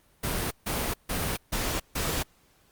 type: noise bursts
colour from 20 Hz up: pink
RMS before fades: -29 dBFS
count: 5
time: 0.23-2.23 s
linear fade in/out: 10 ms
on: 280 ms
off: 150 ms
effects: pink hiss -63 dBFS RMS until 2.71 s + Opus 32 kbps